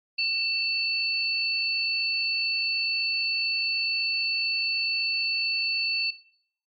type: tone pair together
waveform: sine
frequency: 2676 / 4471 Hz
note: E7 / C#8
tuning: +25 / +14 cents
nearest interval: major sixth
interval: 889 cents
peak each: -26 dBFS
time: 0.18-6.11 s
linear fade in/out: 10 ms
effects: noise-tail reverb RT60 0.6 s tail -19 dB re dry + Opus 32 kbps